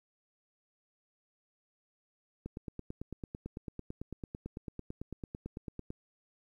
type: click train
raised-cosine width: 3 ms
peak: -27 dBFS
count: 32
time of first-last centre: 2.46-5.904 s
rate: 9 Hz
effects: 11-bit